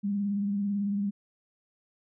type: tone with vibrato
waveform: sine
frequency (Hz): 201.7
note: G3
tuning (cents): +50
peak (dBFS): -26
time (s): 0.03-1.11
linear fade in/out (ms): 20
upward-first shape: triangle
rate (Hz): 18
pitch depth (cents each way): 46
effects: none